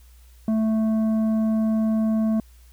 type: tone with tanh clipping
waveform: triangle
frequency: 220 Hz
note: A3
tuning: in tune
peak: -20 dBFS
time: 0.48-2.4 s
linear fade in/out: 2 ms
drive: 12 dB
effects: added 60 Hz sine -47 dBFS peak until 2.72 s + white hiss -59 dBFS RMS until 2.72 s